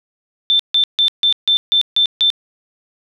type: tone bursts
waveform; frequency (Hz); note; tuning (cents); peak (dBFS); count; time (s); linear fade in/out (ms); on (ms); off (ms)
sine; 3553; A7; +16; -10; 8; 0.5-2.302; 0; 94; 150
effects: none